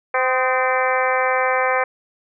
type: harmonic tone with a mistuned harmonic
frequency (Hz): 258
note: C4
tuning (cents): -24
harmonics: 2 / 3 / 4 / 5 / 6 / 7 / 8 / 9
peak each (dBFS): -21 / -23 / -24 / -25 / -26 / -26 / -27 / -28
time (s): 0.14-1.84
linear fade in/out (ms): 5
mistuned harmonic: 5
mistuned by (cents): -49
effects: none

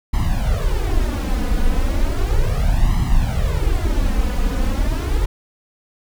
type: noise with flanger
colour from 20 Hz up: brown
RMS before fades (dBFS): -17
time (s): 0.13-5.26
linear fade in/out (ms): 10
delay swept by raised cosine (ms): 0.98 to 4.08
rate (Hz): 0.35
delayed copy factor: +0.95
effects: none

